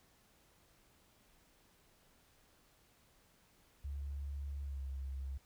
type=tone with pitch glide; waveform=sine; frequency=70.4 to 67.38 Hz; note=C#2 to C#2; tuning=+27 to -49 cents; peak=-39 dBFS; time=3.84-5.38 s; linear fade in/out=10 ms; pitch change=-76 cents; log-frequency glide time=4.62-4.84 s; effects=pink hiss -69 dBFS RMS until 5.45 s